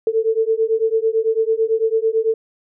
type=beating tone pair; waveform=sine; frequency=441.6 / 450.6 Hz; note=A4 / A4; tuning=+6 / +41 cents; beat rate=9 Hz; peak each=-18 dBFS; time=0.07-2.34 s; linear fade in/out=2 ms; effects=none